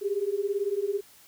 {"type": "beating tone pair", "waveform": "sine", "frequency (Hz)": [392, 410], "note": ["G4", "G#4"], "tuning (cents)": [0, -22], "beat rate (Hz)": 18, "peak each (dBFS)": [-29, -28], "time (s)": [0.01, 1.01], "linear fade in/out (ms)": 20, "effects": ["white hiss -55 dBFS RMS until 1.27 s"]}